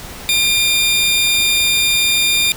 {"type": "tone pair together", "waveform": "sawtooth", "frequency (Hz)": [2397, 3639], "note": ["D7", "A#7"], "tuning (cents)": [35, -42], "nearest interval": "perfect fifth", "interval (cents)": 723, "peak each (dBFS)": -12, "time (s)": [0.29, 2.52], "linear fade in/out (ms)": 0, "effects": ["pink hiss -32 dBFS RMS until 2.56 s"]}